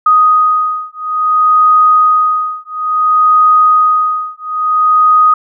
sine beating tone pair, 1247 / 1247.58 Hz, D#6 / D#6, +3 / +4 cents, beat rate 0.58 Hz, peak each -10 dBFS, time 0.06-5.34 s, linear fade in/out 5 ms, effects none

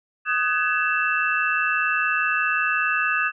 sine tone cluster, 1247 / 1513 / 1678 / 2663 Hz, D#6 / F#6 / G#6 / E7, +3 / +38 / +17 / +17 cents, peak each -25 dBFS, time 0.25-3.32 s, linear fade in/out 50 ms, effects none

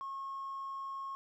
sine tone with hard clipping, 1087 Hz, C#6, 34 cents flat, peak -39 dBFS, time 0.01-1.15 s, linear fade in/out 0 ms, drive 1 dB, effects none

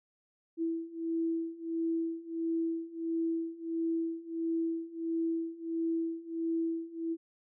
sine beating tone pair, 328.8 / 330.3 Hz, E4 / E4, -4 / +4 cents, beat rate 1.5 Hz, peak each -35 / -33 dBFS, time 0.57-7.17 s, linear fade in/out 50 ms, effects none

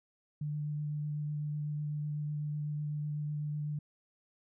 sine tone with vibrato, 149 Hz, D3, 25 cents sharp, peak -33 dBFS, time 0.41-3.79 s, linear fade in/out 5 ms, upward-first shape sine, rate 8 Hz, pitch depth 11 cents each way, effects none

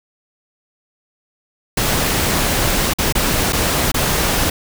pink noise with dropouts, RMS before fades -17 dBFS, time 1.77-4.5 s, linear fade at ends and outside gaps 5 ms, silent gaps 2.936-2.985 / 3.125-3.151 / 3.524-3.53 / 3.918-3.942 s, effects none

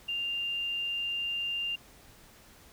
sine tone, 2794 Hz, F7, in tune, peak -30 dBFS, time 0.08-1.76 s, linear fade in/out 10 ms, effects pink hiss -56 dBFS RMS until 2.72 s

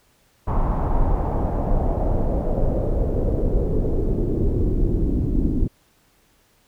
brown noise with low-pass filter sweep, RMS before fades -20 dBFS, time 0.47-5.68 s, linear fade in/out 10 ms, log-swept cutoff 1000 to 280 Hz, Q 2.9, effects pink hiss -60 dBFS RMS until 6.67 s

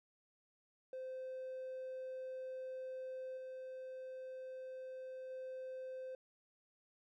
triangle tone with level steps, 518 Hz, C5, 17 cents flat, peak -40 / -43 / -41 dBFS, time 0.93-6.15 s, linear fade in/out 2 ms, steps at 3.37 / 5.3 s, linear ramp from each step 5 ms, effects tanh soft clip ceiling -38 dBFS

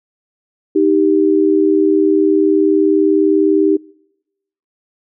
sine tone pair together, 312.1 / 392 Hz, D#4 / G4, +5 / 0 cents, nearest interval major third, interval 395 cents, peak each -12 dBFS, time 0.75-3.77 s, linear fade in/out 10 ms, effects noise-tail reverb RT60 0.9 s tail -26 dB re dry

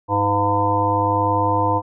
harmonic tone with a mistuned harmonic, 101 Hz, G#2, 48 cents flat, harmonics 1 / 3 / 5 / 7 / 9 / 10, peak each -23 / -25 / -24 / -26 / -20 / -22 dBFS, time 0.08-1.82 s, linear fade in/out 50 ms, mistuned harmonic 3, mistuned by +58 cents, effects none

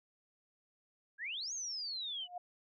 sine exponential two-way sweep, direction up then down, 1573 to 6645 to 2909 Hz, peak -38 dBFS, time 1.18-2.28 s, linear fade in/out 50 ms, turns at 1.53 s
sine tone with exponential growth, 713 Hz, F5, 36 cents sharp, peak -37 dBFS, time 2.19-2.38 s, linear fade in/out 5 ms, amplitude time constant 40 ms
effects none

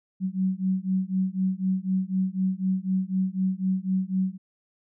sine beating tone pair, 186.2 / 190.2 Hz, F#3 / F#3, +11 / +48 cents, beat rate 4 Hz, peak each -26 dBFS, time 0.2-4.38 s, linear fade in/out 50 ms, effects none

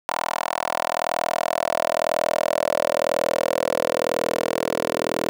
10% pulse tone with high-pass filter sweep, 40.99 Hz, E1, 9 cents flat, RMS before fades -23 dBFS, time 0.09-5.29 s, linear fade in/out 0 ms, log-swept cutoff 840 to 410 Hz, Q 4.3, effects none

